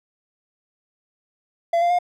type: tone with pitch steps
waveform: triangle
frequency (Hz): 679 / 694.5 / 710.3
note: F5 / F5 / F5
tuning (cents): -49 / -10 / +29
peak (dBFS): -14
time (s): 1.73-1.988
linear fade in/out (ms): 5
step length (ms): 86
effects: none